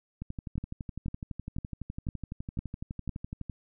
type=two click trains; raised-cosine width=5 ms; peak=-20 / -24 dBFS; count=6 / 40; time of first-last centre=0.58-3.093 / 0.22-3.497 s; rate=1.99 / 11.9 Hz; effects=none